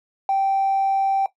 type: tone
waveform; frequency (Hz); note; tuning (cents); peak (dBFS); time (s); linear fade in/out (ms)
triangle; 780; G5; -9; -13; 0.29-1.26; 2
effects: noise-tail reverb RT60 0.1 s tail -17 dB re dry + tanh soft clip ceiling -15 dBFS